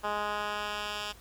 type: tone with band-pass filter sweep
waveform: 10% pulse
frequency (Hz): 208.1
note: G#3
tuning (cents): +4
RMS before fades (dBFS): -34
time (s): 0.03-1.13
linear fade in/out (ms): 20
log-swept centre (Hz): 1100 to 3500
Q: 0.96
effects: added 55 Hz sine -54 dBFS peak until 1.2 s + pink hiss -55 dBFS RMS until 1.2 s